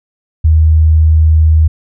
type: tone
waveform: sine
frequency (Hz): 78.9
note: D#2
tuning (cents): +25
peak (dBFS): -4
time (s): 0.44-1.68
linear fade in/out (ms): 10
effects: none